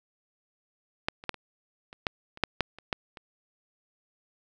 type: clicks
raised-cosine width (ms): 0.3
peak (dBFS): -10 / -28 / -11 / -27 / -28 / -10 / -28 / -6 / -8 / -29 / -11 / -27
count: 12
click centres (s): 1.085 / 1.239 / 1.293 / 1.343 / 1.929 / 2.068 / 2.374 / 2.437 / 2.607 / 2.786 / 2.928 / 3.172
effects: none